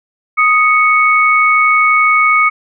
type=tone pair together; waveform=sine; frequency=1247.8 / 2217 Hz; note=D#6 / C#7; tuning=+5 / 0 cents; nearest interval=minor seventh; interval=995 cents; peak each=-10 dBFS; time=0.37-2.5 s; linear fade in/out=20 ms; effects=none